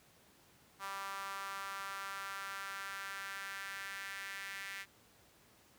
sawtooth tone with high-pass filter sweep, 196 Hz, G3, in tune, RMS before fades -44 dBFS, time 0.79-4.86 s, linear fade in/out 50 ms, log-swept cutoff 1100 to 1900 Hz, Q 3, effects pink hiss -65 dBFS RMS until 5.78 s + high-pass 80 Hz 12 dB/octave

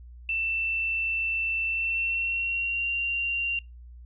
sine tone with pitch glide, 2673 to 2767 Hz, E7 to F7, +23 to -17 cents, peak -25 dBFS, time 0.29-3.59 s, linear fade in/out 2 ms, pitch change +60 cents, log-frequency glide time 1.67-2.88 s, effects noise-tail reverb RT60 0.2 s tail -23 dB re dry + added 60 Hz sine -43 dBFS peak until 4.05 s

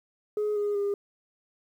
sine tone with pitch steps, 420.6 / 412.2 / 403.9 Hz, G#4 / G#4 / G#4, +22 / -13 / -48 cents, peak -23 dBFS, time 0.37-0.94 s, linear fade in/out 2 ms, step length 190 ms, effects tanh soft clip ceiling -23 dBFS + 10-bit

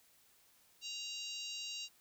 harmonic tone with a mistuned harmonic, 932.3 Hz, A#5, in tune, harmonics 3 / 4 / 5 / 6 / 7 / 8, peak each -45 / -47 / -49 / -51 / -52 / -53 dBFS, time 0.81-1.89 s, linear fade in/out 50 ms, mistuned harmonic 4, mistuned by +49 cents, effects white hiss -68 dBFS RMS until 2 s

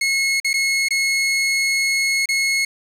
sawtooth tone with dropouts, 2175 Hz, C#7, 33 cents flat, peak -13 dBFS, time 0.01-2.65 s, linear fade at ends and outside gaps 5 ms, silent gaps 0.401-0.445 / 0.532-0.539 / 0.886-0.906 / 2.258-2.288 s, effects low-pass 10000 Hz 12 dB/octave + 7-bit

